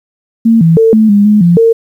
sine tone with pitch steps, 227.4 / 164.1 / 449.2 / 218.6 / 203.5 / 210.2 / 172.3 / 455.9 Hz, A#3 / E3 / A4 / A3 / G#3 / G#3 / F3 / A#4, -43 / -8 / +36 / -11 / -35 / +21 / -23 / -39 cents, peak -3 dBFS, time 0.45-1.73 s, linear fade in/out 10 ms, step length 160 ms, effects 7-bit

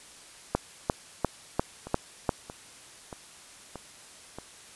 two click trains, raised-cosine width 1 ms, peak -24 / -9 dBFS, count 5 / 6, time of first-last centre 1.87-4.386 / 0.55-2.292 s, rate 1.59 / 2.87 Hz, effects white hiss -50 dBFS RMS until 4.75 s + resampled to 24000 Hz

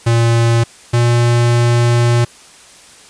square tone pair in turn, 116.54 / 119.26 Hz, A#2 / A#2, 0 / +40 cents, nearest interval unison, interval 40 cents, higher second, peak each -10 dBFS, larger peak neither, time 0.06-0.64 / 0.93-2.25 s, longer second, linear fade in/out 10 ms, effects white hiss -41 dBFS RMS until 3.09 s + resampled to 22050 Hz

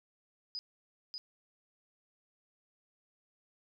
sine tone with echo, 4978 Hz, D#8, in tune, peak -37 dBFS, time 0.55-0.59 s, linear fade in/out 0 ms, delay 590 ms, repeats 1, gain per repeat -2 dB, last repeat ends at 1.18 s, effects none

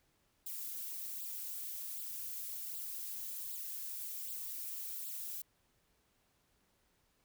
violet noise with flanger, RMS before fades -43 dBFS, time 0.46-5.42 s, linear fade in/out 5 ms, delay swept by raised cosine 0.24 to 5.74 ms, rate 1.3 Hz, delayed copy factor +0.85, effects pink hiss -75 dBFS RMS until 7.24 s

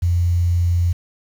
sine tone with quantisation, 87.1 Hz, F2, 4 cents flat, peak -14 dBFS, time 0.02-0.93 s, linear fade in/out 10 ms, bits 7, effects none

